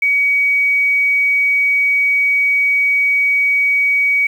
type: tone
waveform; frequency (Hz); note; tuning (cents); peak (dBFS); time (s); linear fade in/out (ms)
sine; 2260; C#7; +33; -11; 0.02-4.27; 5
effects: 7-bit